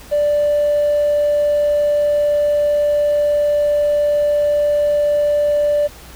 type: tone with hard clipping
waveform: sine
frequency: 587.3 Hz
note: D5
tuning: in tune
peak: -13 dBFS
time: 0.11-5.88 s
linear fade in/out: 20 ms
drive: 1 dB
effects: added 60 Hz sine -41 dBFS peak until 6.15 s + pink hiss -40 dBFS RMS until 6.15 s